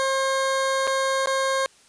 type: tone with dropouts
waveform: 20% pulse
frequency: 535 Hz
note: C5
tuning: 38 cents sharp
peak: -16 dBFS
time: 0-1.66 s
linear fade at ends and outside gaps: 0 ms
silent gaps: 0.87-0.875 / 1.259-1.272 s
effects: white hiss -55 dBFS RMS until 1.88 s + resampled to 22050 Hz